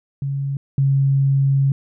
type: tone pair in turn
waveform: sine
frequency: 138.59 / 137.16 Hz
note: C#3 / C#3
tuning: 0 / -18 cents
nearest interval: unison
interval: 18 cents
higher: first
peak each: -20 / -13 dBFS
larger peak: second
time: 0.22-0.57 / 0.78-1.72 s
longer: second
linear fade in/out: 2 ms
effects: none